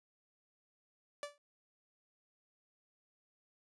sawtooth tone with exponential decay, 581 Hz, D5, 19 cents flat, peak -33 dBFS, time 1.23-1.38 s, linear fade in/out 1 ms, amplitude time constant 32 ms, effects resampled to 24000 Hz

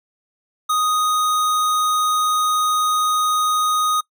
square tone, 1244.5 Hz, D#6, in tune, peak -17 dBFS, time 0.69-4.01 s, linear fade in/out 10 ms, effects noise-tail reverb RT60 0.1 s tail -23 dB re dry

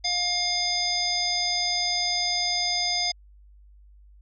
harmonic tone, 710 Hz, F5, 28 cents sharp, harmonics 1 / 3 / 5 / 7 / 9, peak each -32 / -32 / -31 / -25 / -34 dBFS, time 0.04-3.12 s, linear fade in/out 10 ms, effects added 50 Hz sine -49 dBFS peak until 4.21 s

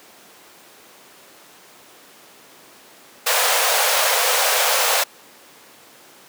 pink high-pass noise, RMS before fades -18 dBFS, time 3.26-5.04 s, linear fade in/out 10 ms, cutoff 460 Hz, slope 96 dB/octave, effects pink hiss -46 dBFS RMS until 6.28 s + high-pass 300 Hz 12 dB/octave

